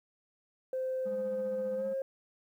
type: tone with pitch glide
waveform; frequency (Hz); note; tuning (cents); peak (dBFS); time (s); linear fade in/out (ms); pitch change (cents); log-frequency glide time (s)
sine; 519 to 535.8; C5 to C5; -14 to +41; -30; 0.73-2.02; 2; +55; 1.75-1.85
type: tone with tremolo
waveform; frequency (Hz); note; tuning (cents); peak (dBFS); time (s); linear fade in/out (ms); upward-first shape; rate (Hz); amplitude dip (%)
triangle; 204.4; G#3; -27; -36; 1.05-1.94; 20; sine; 15; 55
effects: tanh soft clip ceiling -27 dBFS + 11-bit